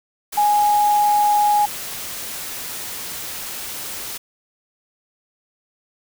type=tone in noise; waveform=sine; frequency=830.6 Hz; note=G#5; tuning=in tune; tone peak=-13 dBFS; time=0.37-1.66 s; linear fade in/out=10 ms; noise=white; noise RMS=-30 dBFS; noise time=0.32-4.18 s; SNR=+14 dB; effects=none